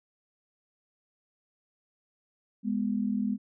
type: tone pair together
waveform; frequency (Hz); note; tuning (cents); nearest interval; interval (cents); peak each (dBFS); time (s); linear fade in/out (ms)
sine; 206.9 / 246.9; G#3 / B3; -6 / 0; minor third; 306; -28 / -30; 2.63-3.38; 50
effects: none